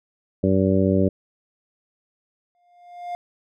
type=harmonic tone; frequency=95.7 Hz; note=G2; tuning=41 cents flat; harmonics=1 / 2 / 3 / 4 / 5 / 6; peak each=-23 / -20 / -23 / -24 / -26 / -25 dBFS; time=0.43-1.09 s; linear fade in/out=10 ms
type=tone with exponential growth; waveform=triangle; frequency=705 Hz; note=F5; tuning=16 cents sharp; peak=-23 dBFS; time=2.55-3.15 s; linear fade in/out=0 ms; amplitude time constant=130 ms
effects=none